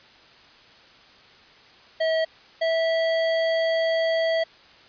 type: tone pair in turn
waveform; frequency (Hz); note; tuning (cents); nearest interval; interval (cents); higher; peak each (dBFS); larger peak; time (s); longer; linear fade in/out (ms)
square; 644 / 654.1; E5 / E5; -41 / -14; unison; 27; second; -21; neither; 2-2.25 / 2.61-4.44; second; 10
effects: white hiss -51 dBFS RMS until 4.88 s + resampled to 11025 Hz